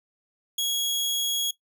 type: tone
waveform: sawtooth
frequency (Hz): 3322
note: G#7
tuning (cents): 0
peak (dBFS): -21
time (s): 0.58-1.51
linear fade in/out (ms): 5
effects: noise-tail reverb RT60 0.1 s tail -17 dB re dry